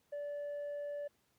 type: tone with tanh clipping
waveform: triangle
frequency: 580 Hz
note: D5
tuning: 22 cents flat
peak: -39 dBFS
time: 0.12-1.08 s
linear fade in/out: 10 ms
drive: 7 dB
effects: pink hiss -75 dBFS RMS until 1.38 s + high-pass 80 Hz 12 dB/octave